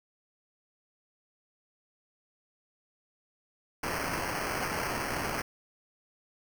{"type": "noise with sample-and-hold", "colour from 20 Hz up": "white", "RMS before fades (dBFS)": -33, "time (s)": [3.83, 5.42], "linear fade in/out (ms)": 5, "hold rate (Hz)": 3675, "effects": []}